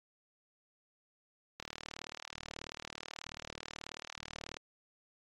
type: click train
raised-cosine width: 0.2 ms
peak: -24 dBFS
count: 115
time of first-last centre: 1.6-4.569 s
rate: 38.4 Hz
effects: AAC 32 kbps